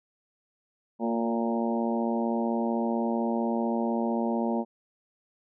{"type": "harmonic tone with a mistuned harmonic", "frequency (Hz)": 115.7, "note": "A#2", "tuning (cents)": -13, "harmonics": [2, 3, 4, 5, 6, 7, 8], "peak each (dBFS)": [-27, -33, -36, -34, -37, -37, -37], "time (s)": [0.99, 4.65], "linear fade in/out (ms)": 50, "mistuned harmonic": 3, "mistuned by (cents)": 23, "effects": []}